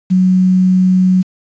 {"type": "tone with quantisation", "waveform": "sine", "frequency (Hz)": 185, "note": "F#3", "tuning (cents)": 0, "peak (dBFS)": -7, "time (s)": [0.1, 1.23], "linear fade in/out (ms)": 20, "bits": 6, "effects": ["resampled to 16000 Hz"]}